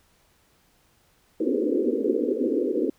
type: band-pass noise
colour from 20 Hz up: pink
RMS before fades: -24 dBFS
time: 1.4-2.9 s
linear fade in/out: 5 ms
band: 240 to 510 Hz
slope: 96 dB/octave
effects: pink hiss -63 dBFS RMS until 2.98 s